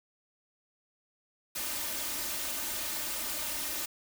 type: noise with comb filter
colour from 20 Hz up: white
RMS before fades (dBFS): -35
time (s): 1.55-3.86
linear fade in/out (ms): 10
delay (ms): 3.3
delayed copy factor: +0.75
effects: none